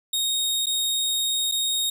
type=tone with dropouts; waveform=sawtooth; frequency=3729 Hz; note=A#7; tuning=in tune; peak=-19 dBFS; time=0.13-1.9 s; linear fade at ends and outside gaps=5 ms; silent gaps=0.659-0.667 / 1.515-1.52 s; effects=none